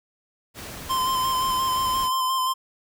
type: noise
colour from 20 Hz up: pink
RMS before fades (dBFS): -37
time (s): 0.54-2.1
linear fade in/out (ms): 50
type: tone with vibrato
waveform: square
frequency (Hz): 1038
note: C6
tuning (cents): -14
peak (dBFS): -22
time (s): 0.89-2.54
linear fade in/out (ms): 20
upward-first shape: square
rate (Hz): 5.7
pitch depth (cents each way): 20
effects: none